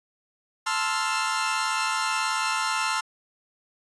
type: chord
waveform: sawtooth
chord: F major seventh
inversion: first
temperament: equal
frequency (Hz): 880 / 1046.5 / 1318.5 / 1396.9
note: A5 / C6 / E6 / F6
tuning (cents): 0 / 0 / 0 / 0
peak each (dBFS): -26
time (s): 0.66-3.01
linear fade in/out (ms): 10
effects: resampled to 22050 Hz